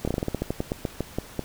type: slowing click train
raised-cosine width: 2 ms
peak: -12 dBFS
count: 16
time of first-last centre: 0.05-1.393 s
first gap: 26 ms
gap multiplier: 1.16
effects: pink hiss -45 dBFS RMS until 1.44 s